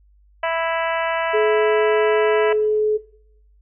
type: harmonic tone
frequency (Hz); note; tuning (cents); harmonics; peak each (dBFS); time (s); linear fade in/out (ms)
329.6; E4; 0; 2 / 3 / 4 / 5 / 6 / 7 / 8 / 9; -21 / -25 / -30 / -29 / -30 / -34 / -34 / -36; 0.43-2.53; 5
type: tone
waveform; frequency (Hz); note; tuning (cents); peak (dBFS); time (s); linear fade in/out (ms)
sine; 427.2; G#4; +49; -15; 1.33-2.98; 20
effects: noise-tail reverb RT60 0.7 s tail -19 dB re dry + added 50 Hz sine -51 dBFS peak until 3.61 s